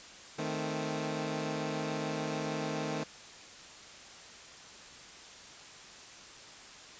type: chord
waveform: 15% pulse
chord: A diminished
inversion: second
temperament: equal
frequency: 155.56 / 220 / 261.6 Hz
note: Eb3 / A3 / C4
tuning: 0 / 0 / 0 cents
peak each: -30 / -32 / -33 dBFS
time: 0.38-3.04 s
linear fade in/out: 10 ms
effects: white hiss -50 dBFS RMS until 6.99 s + resampled to 16000 Hz